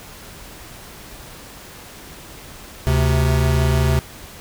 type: tone pair together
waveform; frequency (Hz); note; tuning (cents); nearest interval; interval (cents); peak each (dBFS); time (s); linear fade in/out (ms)
square; 73.41 / 130.81; D2 / C3; 0 / 0; minor seventh; 1000; -18; 2.87-3.99; 0
effects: pink hiss -39 dBFS RMS until 4.4 s